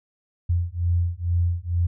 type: beating tone pair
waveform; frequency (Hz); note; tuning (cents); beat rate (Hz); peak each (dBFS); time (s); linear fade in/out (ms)
sine; 85.7 / 87.9; F2 / F2; -32 / +12; 2.2; -23; 0.49-1.87; 10
effects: none